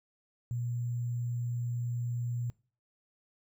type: tone with sample-and-hold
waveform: sine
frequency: 120.4 Hz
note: B2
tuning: 44 cents flat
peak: -31 dBFS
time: 0.51-2.5 s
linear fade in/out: 0 ms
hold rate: 7350 Hz
effects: noise-tail reverb RT60 0.4 s tail -23 dB re dry